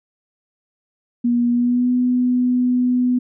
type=tone with pitch glide; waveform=sine; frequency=240 to 248.8 Hz; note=B3 to B3; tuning=-49 to +13 cents; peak=-14 dBFS; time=1.24-3.19 s; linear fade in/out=10 ms; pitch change=+62 cents; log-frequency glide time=1.51-1.91 s; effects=none